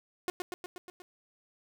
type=tone with echo; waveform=sawtooth; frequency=360.1 Hz; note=F#4; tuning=47 cents flat; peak=-26 dBFS; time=0.28-0.3 s; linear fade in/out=0 ms; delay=120 ms; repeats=6; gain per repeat=-3 dB; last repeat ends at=1.02 s; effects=none